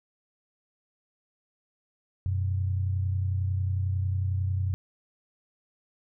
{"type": "tone pair together", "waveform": "sine", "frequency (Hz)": [92.8, 123.87], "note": ["F#2", "B2"], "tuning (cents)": [6, 6], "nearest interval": "perfect fourth", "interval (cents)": 500, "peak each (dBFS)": [-25, -34], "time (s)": [2.26, 4.74], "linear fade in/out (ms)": 0, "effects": []}